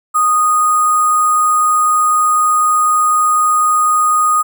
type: tone with sample-and-hold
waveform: sine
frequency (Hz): 1236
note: D#6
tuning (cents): -12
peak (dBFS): -9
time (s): 0.14-4.43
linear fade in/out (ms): 20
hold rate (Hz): 8820
effects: none